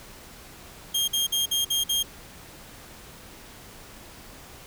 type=tone bursts; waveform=sawtooth; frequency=3221 Hz; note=G7; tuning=46 cents sharp; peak=-19 dBFS; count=6; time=0.94-2.03 s; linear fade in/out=10 ms; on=140 ms; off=50 ms; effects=pink hiss -46 dBFS RMS until 4.66 s